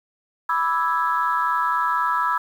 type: chord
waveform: sine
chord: E dominant seventh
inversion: second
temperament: equal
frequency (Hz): 987.8 / 1174.7 / 1318.5 / 1661.2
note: B5 / D6 / E6 / G#6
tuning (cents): 0 / 0 / 0 / 0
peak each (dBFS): -22 / -28 / -22 / -27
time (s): 0.49-2.38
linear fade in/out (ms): 5
effects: tanh soft clip ceiling -9 dBFS + 8-bit